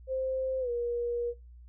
sine tone with pitch glide, 523.3 to 477.1 Hz, C5 to A#4, 0 to +40 cents, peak -29 dBFS, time 0.07-1.34 s, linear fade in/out 50 ms, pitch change -160 cents, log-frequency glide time 0.6-0.7 s, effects noise-tail reverb RT60 0.2 s tail -18 dB re dry + added 60 Hz sine -48 dBFS peak until 1.68 s

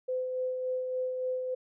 sine tone with tremolo, 510 Hz, C5, 44 cents flat, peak -28 dBFS, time 0.08-1.55 s, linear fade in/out 10 ms, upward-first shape sine, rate 3.5 Hz, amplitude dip 35%, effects none

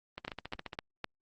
two click trains, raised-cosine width 0.3 ms, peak -23 / -19 dBFS, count 9 / 4, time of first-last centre 0.18-0.732 / 0.28-1.043 s, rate 14.5 / 3.93 Hz, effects Opus 24 kbps

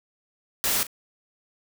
white noise with echo, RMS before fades -24 dBFS, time 0.64-0.83 s, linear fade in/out 0 ms, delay 38 ms, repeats 1, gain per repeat -15 dB, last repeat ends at 0.868 s, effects none

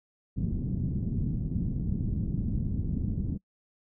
white low-pass noise, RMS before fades -30 dBFS, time 0.36-3.38 s, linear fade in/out 20 ms, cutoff 210 Hz, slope 24 dB/octave, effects noise-tail reverb RT60 0.1 s tail -26 dB re dry

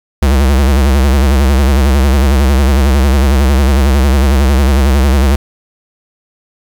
square tone with vibrato, 68 Hz, C#2, 33 cents flat, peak -7 dBFS, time 0.22-5.36 s, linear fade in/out 5 ms, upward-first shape sine, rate 11 Hz, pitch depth 120 cents each way, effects 7-bit

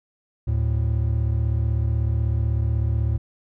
triangle tone pair together, 74.96 / 111.1 Hz, D2 / A2, +36 / +17 cents, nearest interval perfect fifth, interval 681 cents, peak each -20 dBFS, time 0.47-3.18 s, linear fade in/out 10 ms, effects none

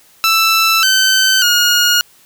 15% pulse tone with pitch steps, 1326 / 1535 / 1434 Hz, E6 / G6 / F6, +10 / -37 / +45 cents, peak -3 dBFS, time 0.24-2.01 s, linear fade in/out 0 ms, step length 590 ms, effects white hiss -48 dBFS RMS until 2.25 s

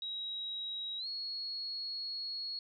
sine tone with pitch glide, 3835 to 4330 Hz, A#7 to C#8, +48 to -41 cents, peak -37 dBFS, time 0.02-2.59 s, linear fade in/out 2 ms, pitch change +211 cents, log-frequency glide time 0.98-1.07 s, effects none

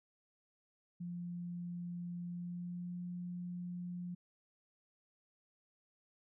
sine tone with pitch glide, 174.61 to 177.05 Hz, F3 to F3, 0 to +24 cents, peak -40 dBFS, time 1-4.15 s, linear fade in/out 10 ms, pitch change +24 cents, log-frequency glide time 2.26-3 s, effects none

